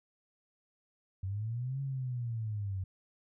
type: linear two-way sweep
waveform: sine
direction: up then down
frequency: 92.3 to 138.59 to 92.3 Hz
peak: -33 dBFS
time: 1.23-2.84 s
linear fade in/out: 5 ms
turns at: 1.81 s
effects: none